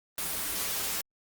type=noise with comb filter; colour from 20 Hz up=white; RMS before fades=-32 dBFS; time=0.18-1.01 s; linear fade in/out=2 ms; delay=8.3 ms; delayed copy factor=-0.8; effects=Opus 24 kbps